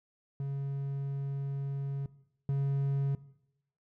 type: tone pair in turn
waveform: triangle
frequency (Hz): 138.59 / 138.59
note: C#3 / C#3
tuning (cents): 0 / 0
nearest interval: unison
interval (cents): 0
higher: neither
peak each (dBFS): -30 / -25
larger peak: second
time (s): 0.4-2.06 / 2.49-3.15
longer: first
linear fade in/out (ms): 2
effects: noise-tail reverb RT60 0.8 s tail -18 dB re dry